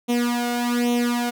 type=tone with flanger; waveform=sawtooth; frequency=240.9 Hz; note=B3; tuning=43 cents flat; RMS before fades=-22 dBFS; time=0.08-1.31 s; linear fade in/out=20 ms; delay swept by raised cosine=0.31 to 1.41 ms; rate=1.2 Hz; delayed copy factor=+0.85; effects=none